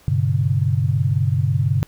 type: tone cluster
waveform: sine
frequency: 99 / 124.7 / 143 Hz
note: G2 / B2 / D3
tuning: +18 / +17 / -46 cents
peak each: -20 dBFS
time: 0.08-1.83 s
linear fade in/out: 0 ms
effects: pink hiss -52 dBFS RMS until 1.87 s